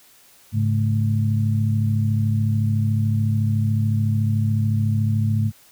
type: tone cluster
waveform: sine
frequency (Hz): 105.5 / 139.3 / 216.9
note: G#2 / C#3 / A3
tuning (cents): +28 / +9 / -25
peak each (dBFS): -18 / -26 / -25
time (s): 0.52-5.52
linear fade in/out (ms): 50
effects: white hiss -52 dBFS RMS until 5.71 s